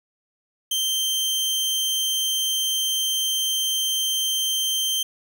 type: tone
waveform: sawtooth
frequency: 3136 Hz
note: G7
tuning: in tune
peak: -18 dBFS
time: 0.71-5.03 s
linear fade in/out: 5 ms
effects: none